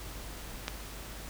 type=click; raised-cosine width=0.2 ms; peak=-14 dBFS; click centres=0.681 s; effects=added 50 Hz sine -44 dBFS peak until 1.29 s + pink hiss -45 dBFS RMS until 1.29 s